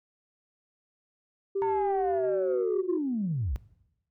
sine tone with pitch glide, 392 to 367.9 Hz, G4 to F#4, 0 to -10 cents, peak -25 dBFS, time 1.55-2.98 s, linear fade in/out 10 ms, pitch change -110 cents, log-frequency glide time 1.97-2.73 s
sine linear sweep, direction down, 920 to 49.25 Hz, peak -26 dBFS, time 1.62-3.56 s, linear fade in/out 0 ms
effects noise-tail reverb RT60 0.9 s tail -20 dB re dry + tanh soft clip ceiling -20 dBFS

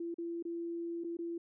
sine tone with dropouts, 338.7 Hz, E4, 47 cents sharp, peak -36 dBFS, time 0-1.38 s, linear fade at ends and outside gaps 5 ms, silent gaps 0.143-0.183 / 0.426-0.451 / 1.038-1.044 / 1.17-1.188 s, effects none

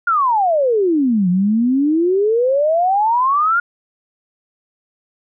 sine exponential two-way sweep, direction down then up, 1437 to 174.61 to 1437 Hz, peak -12 dBFS, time 0.07-3.6 s, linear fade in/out 5 ms, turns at 1.29 s, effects none

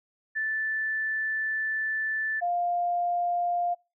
sine tone pair in turn, 1757 / 701.5 Hz, A6 / F5, -3 / +8 cents, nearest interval octave + major third, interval 1589 cents, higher first, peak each -26 / -24 dBFS, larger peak second, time 0.35-2.41 / 2.41-3.75 s, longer first, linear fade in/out 20 ms, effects noise-tail reverb RT60 0.3 s tail -26 dB re dry

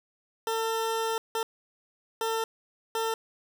20% pulse tone bursts at uneven times, 449.6 Hz, A4, 37 cents sharp, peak -22 dBFS, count 4, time 0.47-1.18 / 1.35-1.43 / 2.21-2.44 / 2.95-3.14 s, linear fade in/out 2 ms, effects none

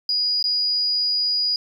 triangle tone with dropouts, 4902 Hz, D#8, 27 cents flat, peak -15 dBFS, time 0.09-1.56 s, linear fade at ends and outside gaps 2 ms, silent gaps 0.427-0.44 s, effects tanh soft clip ceiling -17 dBFS + 9-bit

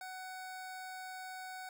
25% pulse tone, 747 Hz, F#5, 16 cents sharp, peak -40 dBFS, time 0.01-1.69 s, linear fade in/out 2 ms, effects none

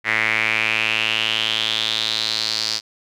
sawtooth tone with band-pass filter sweep, 110 Hz, A2, in tune, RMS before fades -21 dBFS, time 0.04-2.81 s, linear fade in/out 50 ms, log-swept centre 2000 to 4800 Hz, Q 5.6, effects none

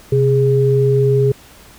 sine tone pair together, 130 / 412.7 Hz, C3 / G#4, -11 / -11 cents, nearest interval octave + minor sixth, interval 2000 cents, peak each -13 dBFS, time 0.12-1.32 s, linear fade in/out 5 ms, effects pink hiss -43 dBFS RMS until 1.78 s

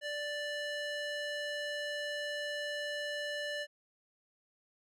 square tone with band-pass filter, 587.3 Hz, D5, in tune, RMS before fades -38 dBFS, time 0.01-3.67 s, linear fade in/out 50 ms, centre 2300 Hz, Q 0.84, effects none

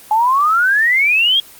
sine exponential sweep, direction up, 840 to 3322 Hz, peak -10 dBFS, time 0.11-1.4 s, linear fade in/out 2 ms, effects white hiss -40 dBFS RMS until 1.59 s + Opus 24 kbps

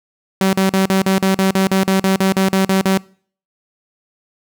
sawtooth tone bursts, 191.4 Hz, G3, 41 cents flat, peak -8 dBFS, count 16, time 0.41-2.975 s, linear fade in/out 2 ms, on 120 ms, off 43 ms, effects noise-tail reverb RT60 0.5 s tail -24 dB re dry

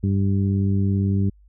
harmonic tone, 98 Hz, G2, in tune, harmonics 1 / 2 / 3 / 4, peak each -19 / -22 / -31 / -34 dBFS, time 0.03-1.3 s, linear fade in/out 10 ms, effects added 50 Hz sine -49 dBFS peak until 1.48 s

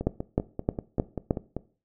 two click trains, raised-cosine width 2 ms, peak -9 / -17 dBFS, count 5 / 9, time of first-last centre 0.07-1.308 / 0.01-1.566 s, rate 3.23 / 5.14 Hz, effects noise-tail reverb RT60 0.4 s tail -18 dB re dry

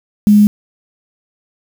sine tone with quantisation, 207.7 Hz, G#3, in tune, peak -4 dBFS, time 0.27-0.47 s, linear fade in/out 0 ms, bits 5, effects none

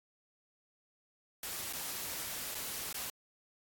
white noise with dropouts, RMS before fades -40 dBFS, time 1.43-3.1 s, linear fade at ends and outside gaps 2 ms, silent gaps 1.727-1.733 / 2.547-2.551 / 2.928-2.943 s, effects AAC 64 kbps

